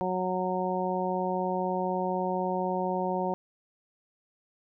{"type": "harmonic tone", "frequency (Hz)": 184, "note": "F#3", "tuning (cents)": -9, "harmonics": [1, 2, 3, 4, 5], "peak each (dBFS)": [-33, -33, -33, -33, -33], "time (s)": [0.01, 3.34], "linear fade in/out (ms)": 0, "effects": []}